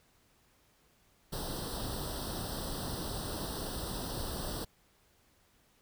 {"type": "noise with comb filter", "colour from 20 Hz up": "pink", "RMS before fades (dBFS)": -38, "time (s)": [1.32, 4.65], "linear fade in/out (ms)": 10, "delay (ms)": 0.22, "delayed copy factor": 1, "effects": ["pink hiss -68 dBFS RMS until 5.81 s"]}